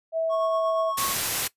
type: tone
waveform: sine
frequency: 651 Hz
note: E5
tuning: 22 cents flat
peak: -22 dBFS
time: 0.12-0.93 s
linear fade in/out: 50 ms
type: tone with tremolo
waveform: triangle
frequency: 1101 Hz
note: C#6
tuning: 12 cents flat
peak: -24 dBFS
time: 0.29-1.15 s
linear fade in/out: 50 ms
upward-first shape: sine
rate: 8.4 Hz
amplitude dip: 40%
type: noise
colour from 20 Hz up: white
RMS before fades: -26 dBFS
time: 0.97-1.48 s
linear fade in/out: 10 ms
effects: noise-tail reverb RT60 0.1 s tail -19 dB re dry + resampled to 32000 Hz